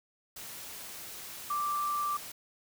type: tone in noise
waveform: sine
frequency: 1174.7 Hz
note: D6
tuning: in tune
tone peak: -29 dBFS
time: 1.5-2.17 s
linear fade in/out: 5 ms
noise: white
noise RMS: -44 dBFS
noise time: 0.36-2.32 s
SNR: +12 dB
effects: none